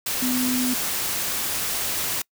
sine tone in noise, 251.9 Hz, B3, 34 cents sharp, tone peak -22 dBFS, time 0.22-0.74 s, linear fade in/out 5 ms, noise white, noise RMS -26 dBFS, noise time 0.06-2.22 s, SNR +1 dB, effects noise-tail reverb RT60 0.1 s tail -26 dB re dry

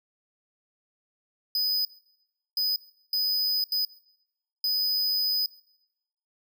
square tone bursts at uneven times, 4997 Hz, D#8, 7 cents sharp, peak -24 dBFS, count 5, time 1.55-1.85 / 2.57-2.76 / 3.13-3.64 / 3.72-3.85 / 4.64-5.46 s, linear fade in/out 2 ms, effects noise-tail reverb RT60 0.9 s tail -21 dB re dry

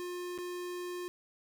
square tone with dropouts, 356 Hz, F4, 33 cents sharp, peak -38 dBFS, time 0-1.08 s, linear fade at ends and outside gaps 0 ms, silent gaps 0.378-0.386 s, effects none

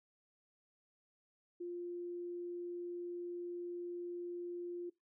sine tone, 350 Hz, F4, 4 cents sharp, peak -40 dBFS, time 1.6-4.9 s, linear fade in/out 10 ms, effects noise-tail reverb RT60 0.2 s tail -22 dB re dry

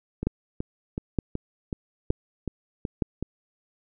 two click trains, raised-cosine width 3 ms, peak -10 / -16 dBFS, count 4 / 9, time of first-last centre 0.27-3.022 / 0.23-3.226 s, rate 1.09 / 2.67 Hz, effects none

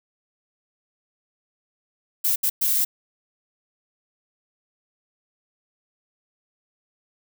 violet noise bursts at uneven times, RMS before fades -21 dBFS, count 3, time 2.24-2.36 / 2.43-2.5 / 2.61-2.85 s, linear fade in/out 10 ms, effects none

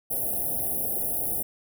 white band-stop noise, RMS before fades -28 dBFS, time 0.1-1.43 s, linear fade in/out 10 ms, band 800 to 9700 Hz, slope 96 dB/octave, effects none

